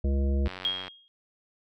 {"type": "harmonic tone", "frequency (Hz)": 68.8, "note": "C#2", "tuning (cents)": -12, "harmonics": [1, 3, 5, 7, 9], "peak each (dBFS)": [-23, -33, -37, -40, -42], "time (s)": [0.04, 0.48], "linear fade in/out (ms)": 5}
{"type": "click train", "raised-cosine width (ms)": 0.3, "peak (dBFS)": -22, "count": 40, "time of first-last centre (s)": [0.46, 0.88], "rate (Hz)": 92.8}
{"type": "tone with exponential decay", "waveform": "sine", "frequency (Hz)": 3257, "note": "G#7", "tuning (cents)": -34, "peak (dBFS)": -22, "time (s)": [0.65, 1.08], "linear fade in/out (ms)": 0, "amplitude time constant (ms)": 92}
{"effects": []}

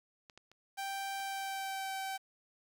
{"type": "clicks", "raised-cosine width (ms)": 0.2, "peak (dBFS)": [-35, -36, -41, -38], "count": 4, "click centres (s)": [0.298, 0.376, 0.516, 1.201]}
{"type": "tone with pitch glide", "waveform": "sawtooth", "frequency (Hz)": [784, 771.9], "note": ["G5", "G5"], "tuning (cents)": [0, -27], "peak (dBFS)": -33, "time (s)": [0.77, 2.18], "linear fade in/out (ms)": 20, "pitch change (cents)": -27, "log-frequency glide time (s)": [1.18, 1.93]}
{"effects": ["10-bit"]}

